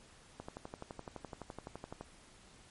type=click train; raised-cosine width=1 ms; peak=-29 dBFS; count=20; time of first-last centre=0.4-2.01 s; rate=11.8 Hz; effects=pink hiss -60 dBFS RMS until 2.7 s + MP3 48 kbps